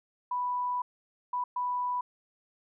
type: tone bursts at uneven times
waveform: sine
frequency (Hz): 987.8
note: B5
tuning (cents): 0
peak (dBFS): -28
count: 3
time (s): 0.31-0.82 / 1.33-1.44 / 1.56-2.01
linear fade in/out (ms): 5
effects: none